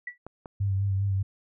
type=tone with exponential decay; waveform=sine; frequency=1954 Hz; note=B6; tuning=19 cents flat; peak=-29 dBFS; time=0.07-0.18 s; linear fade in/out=5 ms; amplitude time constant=22 ms
type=clicks; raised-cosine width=1 ms; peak=-26 dBFS; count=2; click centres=0.266 / 0.458 s
type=tone with vibrato; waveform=sine; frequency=98 Hz; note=G2; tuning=in tune; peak=-23 dBFS; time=0.6-1.23 s; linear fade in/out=10 ms; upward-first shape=sine; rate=5 Hz; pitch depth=34 cents each way
effects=none